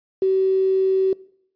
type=tone with quantisation; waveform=sine; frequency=381.1 Hz; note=G4; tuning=49 cents flat; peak=-15 dBFS; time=0.22-1.13 s; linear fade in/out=2 ms; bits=7; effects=noise-tail reverb RT60 0.7 s tail -22 dB re dry + resampled to 11025 Hz